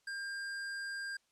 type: tone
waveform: square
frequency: 1600 Hz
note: G6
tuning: 35 cents sharp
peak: -39 dBFS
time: 0.07-1.17 s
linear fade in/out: 5 ms
effects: white hiss -75 dBFS RMS until 1.31 s + low-pass 8000 Hz 12 dB/octave